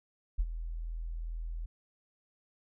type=tone with ADSR envelope; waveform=sine; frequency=41.2 Hz; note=E1; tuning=in tune; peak=-23 dBFS; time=0.38-1.66 s; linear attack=19 ms; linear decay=46 ms; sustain=-12 dB; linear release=6 ms; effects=none